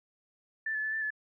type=tone with pitch steps; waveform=sine; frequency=1766 / 1727 / 1742 / 1769 / 1724 Hz; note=A6 / A6 / A6 / A6 / A6; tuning=+6 / -33 / -18 / +9 / -36 cents; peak=-30 dBFS; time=0.66-1.105 s; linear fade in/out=5 ms; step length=89 ms; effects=none